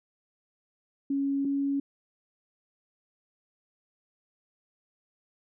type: tone pair in turn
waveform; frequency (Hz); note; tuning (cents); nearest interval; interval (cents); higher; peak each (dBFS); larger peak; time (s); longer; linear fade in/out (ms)
sine; 277.2 / 278.8; C#4 / C#4; 0 / +10; unison; 10; second; -25; neither; 1.1-1.45 / 1.45-1.8; neither; 5
effects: none